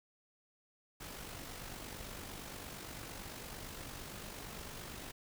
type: noise with amplitude modulation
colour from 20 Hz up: pink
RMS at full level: -45 dBFS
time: 1-5.12 s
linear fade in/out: 10 ms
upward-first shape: sine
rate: 48.8 Hz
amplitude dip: 45%
effects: none